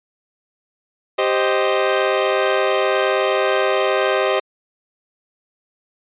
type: chord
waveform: sawtooth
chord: C minor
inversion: second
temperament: equal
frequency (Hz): 392 / 523.3 / 622.3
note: G4 / C5 / Eb5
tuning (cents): 0 / 0 / 0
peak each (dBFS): -16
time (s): 1.18-4.4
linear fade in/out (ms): 10
effects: resampled to 8000 Hz